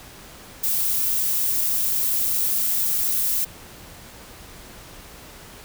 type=noise; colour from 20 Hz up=violet; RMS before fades=-22 dBFS; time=0.63-3.45 s; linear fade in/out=10 ms; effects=pink hiss -43 dBFS RMS until 5.64 s